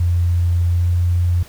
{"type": "tone with pitch glide", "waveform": "sine", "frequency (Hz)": [86.9, 87.76], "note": ["F2", "F2"], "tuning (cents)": [-8, 9], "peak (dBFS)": -13, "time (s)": [0, 1.43], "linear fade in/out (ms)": 5, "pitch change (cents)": 17, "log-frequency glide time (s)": [0.67, 0.98], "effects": ["pink hiss -43 dBFS RMS until 1.48 s"]}